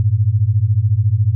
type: beating tone pair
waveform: sine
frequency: 97.8 / 111.8 Hz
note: G2 / A2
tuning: -4 / +28 cents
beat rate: 14 Hz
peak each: -15 / -14 dBFS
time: 0-1.35 s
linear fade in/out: 0 ms
effects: none